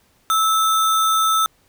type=tone with sample-and-hold; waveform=sine; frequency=1310 Hz; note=E6; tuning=11 cents flat; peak=-14 dBFS; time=0.3-1.46 s; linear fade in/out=0 ms; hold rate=4900 Hz; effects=pink hiss -59 dBFS RMS until 1.68 s